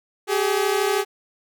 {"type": "tone pair together", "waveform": "sawtooth", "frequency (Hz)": [386.6, 419.5], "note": ["G4", "G#4"], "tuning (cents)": [-24, 17], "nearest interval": "minor second", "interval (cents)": 141, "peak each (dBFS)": -18, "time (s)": [0.27, 1.05], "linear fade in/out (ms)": 50, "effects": []}